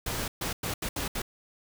pink noise bursts at uneven times, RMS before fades -32 dBFS, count 6, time 0.06-0.28 / 0.41-0.53 / 0.63-0.74 / 0.82-0.89 / 0.96-1.08 / 1.15-1.22 s, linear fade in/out 5 ms, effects none

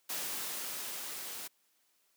white noise with level ramp, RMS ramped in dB -37 to -43 dBFS, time 0.09-1.48 s, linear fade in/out 10 ms, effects white hiss -73 dBFS RMS until 2.16 s + high-pass 200 Hz 12 dB/octave

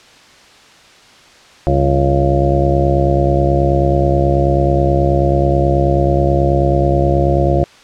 harmonic tone with a mistuned harmonic, 69.3 Hz, C#2, in tune, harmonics 1 / 2 / 3 / 4 / 5 / 6 / 7 / 8 / 9 / 10, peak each -16 / -16 / -25 / -26 / -17 / -27 / -28 / -18 / -28 / -19 dBFS, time 1.67-7.64 s, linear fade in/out 0 ms, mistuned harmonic 3, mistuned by -70 cents, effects white hiss -43 dBFS RMS until 7.83 s + low-pass 5000 Hz 12 dB/octave

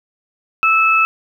sine tone pair together, 1316 / 2607 Hz, E6 / E7, -3 / -20 cents, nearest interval octave, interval 1183 cents, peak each -13 dBFS, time 0.63-1.05 s, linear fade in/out 0 ms, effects 8-bit

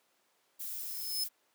violet noise, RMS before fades -40 dBFS, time 0.59-1.29 s, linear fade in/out 20 ms
sawtooth tone with exponential growth, 5200 Hz, E8, 24 cents flat, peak -27 dBFS, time 0.64-1.24 s, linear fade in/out 5 ms, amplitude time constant 130 ms
effects pink hiss -72 dBFS RMS until 1.54 s + high-pass 400 Hz 12 dB/octave

